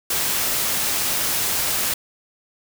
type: noise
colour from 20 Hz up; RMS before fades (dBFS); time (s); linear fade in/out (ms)
white; -22; 0.1-1.94; 5
effects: none